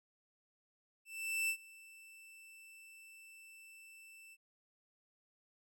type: tone with ADSR envelope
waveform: 45% pulse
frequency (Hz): 2659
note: E7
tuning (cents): +14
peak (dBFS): -32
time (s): 1.05-4.37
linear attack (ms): 440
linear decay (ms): 77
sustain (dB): -23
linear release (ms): 41
effects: none